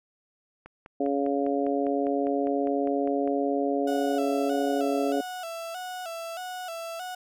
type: click train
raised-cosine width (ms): 0.5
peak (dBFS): -29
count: 14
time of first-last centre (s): 0.66-3.276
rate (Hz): 4.97
type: harmonic tone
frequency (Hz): 140.2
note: C#3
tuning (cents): +20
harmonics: 2 / 3 / 4 / 5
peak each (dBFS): -27 / -29 / -30 / -31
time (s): 1-5.21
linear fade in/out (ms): 5
type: tone with vibrato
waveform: 35% pulse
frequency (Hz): 698.5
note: F5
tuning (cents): 0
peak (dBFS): -32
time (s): 3.87-7.15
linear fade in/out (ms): 5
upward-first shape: square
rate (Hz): 1.6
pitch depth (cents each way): 84
effects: none